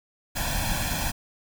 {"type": "noise with comb filter", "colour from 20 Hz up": "pink", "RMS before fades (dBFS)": -27, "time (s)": [0.35, 1.12], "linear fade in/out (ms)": 20, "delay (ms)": 1.2, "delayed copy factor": 0.85, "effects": []}